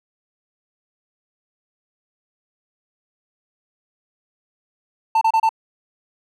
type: tone bursts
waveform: triangle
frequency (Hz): 892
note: A5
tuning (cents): +23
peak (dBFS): -11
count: 4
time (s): 5.15-5.492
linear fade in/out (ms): 5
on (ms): 63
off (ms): 30
effects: none

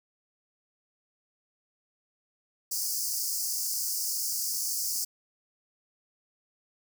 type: high-pass noise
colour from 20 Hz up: pink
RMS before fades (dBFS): -31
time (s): 2.71-5.05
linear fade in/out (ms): 10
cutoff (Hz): 4700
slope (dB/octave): 96
effects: none

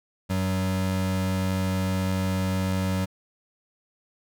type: tone pair together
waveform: square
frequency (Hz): 94.5 / 188.18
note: F#2 / F#3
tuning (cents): +37 / +30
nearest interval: octave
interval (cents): 1193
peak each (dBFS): -27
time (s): 0.29-3.06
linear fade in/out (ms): 20
effects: none

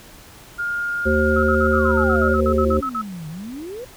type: tone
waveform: sine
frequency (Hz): 1414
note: F6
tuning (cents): +21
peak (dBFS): -21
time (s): 0.58-2.36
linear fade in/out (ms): 20
type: harmonic tone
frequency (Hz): 75.9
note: D#2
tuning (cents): -42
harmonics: 1 / 3 / 5 / 7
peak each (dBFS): -21 / -21 / -21 / -21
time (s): 1.05-2.81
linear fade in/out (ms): 20
type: tone bursts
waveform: sine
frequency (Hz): 1295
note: E6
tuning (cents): -31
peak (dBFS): -21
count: 14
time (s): 1.36-3.016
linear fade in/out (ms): 5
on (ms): 70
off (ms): 52
type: exponential two-way sweep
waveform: sine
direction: down then up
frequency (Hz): 1300 to 150 to 524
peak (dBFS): -29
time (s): 1.71-3.85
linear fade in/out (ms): 10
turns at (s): 3.28
effects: pink hiss -44 dBFS RMS until 3.96 s

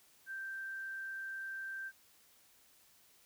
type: tone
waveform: sine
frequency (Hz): 1568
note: G6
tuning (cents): 0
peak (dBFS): -40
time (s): 0.26-1.92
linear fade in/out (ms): 50
effects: white hiss -66 dBFS RMS until 3.25 s

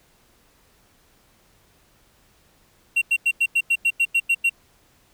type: tone bursts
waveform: triangle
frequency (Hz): 2744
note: F7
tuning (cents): -31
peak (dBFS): -14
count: 11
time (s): 2.96-4.497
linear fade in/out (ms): 10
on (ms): 57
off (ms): 91
effects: pink hiss -59 dBFS RMS until 5.13 s

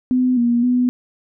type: tone with pitch steps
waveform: sine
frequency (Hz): 253 / 238.1 / 248.2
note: B3 / A#3 / B3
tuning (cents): +42 / +37 / +9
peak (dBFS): -13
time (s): 0.11-0.89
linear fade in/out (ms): 0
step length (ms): 260
effects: none

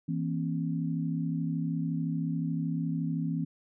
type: tone cluster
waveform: sine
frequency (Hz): 163.2 / 235 / 268.7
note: E3 / A#3 / C4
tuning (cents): -17 / +14 / +46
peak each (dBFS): -30 / -36 / -34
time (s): 0.08-3.45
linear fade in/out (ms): 10
effects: none

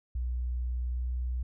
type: tone with pitch glide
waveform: sine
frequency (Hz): 61.3 to 61.87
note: B1 to B1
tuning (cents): -12 to +4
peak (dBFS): -29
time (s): 0.15-1.43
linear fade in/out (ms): 5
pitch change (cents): +16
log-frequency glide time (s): 0.9-1.07
effects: none

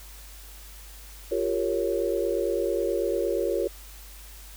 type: chord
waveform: sine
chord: G half-diminished seventh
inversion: third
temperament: equal with one note detuned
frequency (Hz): 349.2 / 397.2 / 466.2 / 554.4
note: F4 / G4 / Bb4 / Db5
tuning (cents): 0 / +23 / 0 / 0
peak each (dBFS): -29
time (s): 1.31-3.68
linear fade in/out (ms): 10
effects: added 50 Hz sine -44 dBFS peak until 4.56 s + white hiss -48 dBFS RMS until 4.56 s

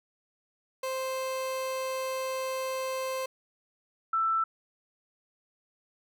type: tone pair in turn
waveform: 30% pulse / sine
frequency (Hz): 523.3 / 1327.8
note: C5 / E6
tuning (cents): 0 / +12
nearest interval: octave + major third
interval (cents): 1612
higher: second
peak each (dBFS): -28 / -24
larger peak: second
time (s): 0.83-3.26 / 4.13-4.44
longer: first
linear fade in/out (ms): 5
effects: none

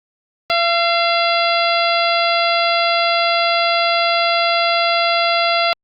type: harmonic tone with a mistuned harmonic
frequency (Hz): 680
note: F5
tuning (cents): -46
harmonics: 1 / 2 / 3 / 4 / 5 / 6 / 7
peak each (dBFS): -17 / -20 / -22 / -23 / -24 / -25 / -25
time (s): 0.5-5.73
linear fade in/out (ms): 0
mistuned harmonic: 3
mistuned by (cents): +38
effects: Opus 48 kbps

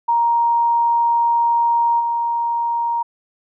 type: tone with level steps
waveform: sine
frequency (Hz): 937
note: A#5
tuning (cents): +9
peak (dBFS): -13 / -17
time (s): 0.08-3.03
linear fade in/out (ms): 10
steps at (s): 1.99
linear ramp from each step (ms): 20
effects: none

